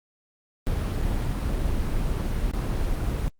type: noise with dropouts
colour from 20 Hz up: brown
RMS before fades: -25 dBFS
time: 0.67-3.28 s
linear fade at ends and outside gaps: 0 ms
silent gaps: 1.015-1.02 / 2.514-2.536 s
effects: Opus 24 kbps